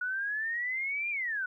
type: exponential two-way sweep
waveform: sine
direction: up then down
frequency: 1456 to 2431 to 1456 Hz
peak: -30 dBFS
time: 0.01-1.46 s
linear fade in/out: 5 ms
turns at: 1.1 s
effects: 12-bit